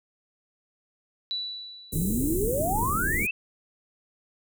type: tone with exponential decay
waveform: sine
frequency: 3951 Hz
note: B7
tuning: in tune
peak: -26 dBFS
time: 1.31-2.46 s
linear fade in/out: 0 ms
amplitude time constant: 250 ms
type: band-stop noise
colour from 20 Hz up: pink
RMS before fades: -29 dBFS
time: 1.92-3.27 s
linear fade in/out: 10 ms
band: 440 to 7500 Hz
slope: 48 dB/octave
type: exponential sweep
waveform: sine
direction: up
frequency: 150 to 2705 Hz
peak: -25 dBFS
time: 1.95-3.31 s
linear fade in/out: 5 ms
effects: none